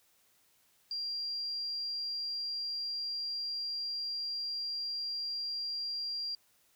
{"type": "tone", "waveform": "sine", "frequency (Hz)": 4762, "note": "D8", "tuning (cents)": 23, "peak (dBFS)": -34, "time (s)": [0.91, 6.35], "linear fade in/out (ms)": 2, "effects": ["white hiss -69 dBFS RMS until 6.75 s"]}